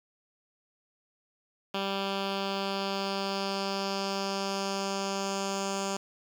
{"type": "tone with low-pass filter sweep", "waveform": "10% pulse", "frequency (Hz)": 196, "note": "G3", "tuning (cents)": 0, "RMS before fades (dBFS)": -32, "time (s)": [1.74, 5.97], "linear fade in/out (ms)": 5, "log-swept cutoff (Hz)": [3700, 7000], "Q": 2.9, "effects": ["8-bit"]}